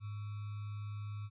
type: tone with sample-and-hold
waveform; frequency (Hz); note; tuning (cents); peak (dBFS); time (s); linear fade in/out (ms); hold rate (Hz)
sine; 103.83; G#2; 0; -39; 0-1.3; 50; 1225
effects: resampled to 8000 Hz